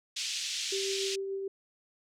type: band-pass noise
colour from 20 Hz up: pink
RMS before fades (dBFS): -35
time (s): 0.16-1.16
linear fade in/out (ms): 10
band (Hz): 2800 to 6900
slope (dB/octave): 24
type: tone with tremolo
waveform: sine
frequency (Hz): 389.9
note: G4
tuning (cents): -9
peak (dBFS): -31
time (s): 0.72-1.48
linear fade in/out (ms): 5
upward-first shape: triangle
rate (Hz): 6.9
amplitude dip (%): 30
effects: none